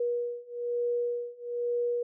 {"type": "beating tone pair", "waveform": "sine", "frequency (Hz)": [480, 481.1], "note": ["B4", "B4"], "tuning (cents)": [-49, -45], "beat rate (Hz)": 1.1, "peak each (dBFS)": [-32, -31], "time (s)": [0, 2.03], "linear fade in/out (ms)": 5, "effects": []}